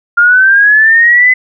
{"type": "linear sweep", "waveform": "sine", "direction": "up", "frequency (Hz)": [1396.9, 2034], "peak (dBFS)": -3, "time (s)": [0.17, 1.34], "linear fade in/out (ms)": 10, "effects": []}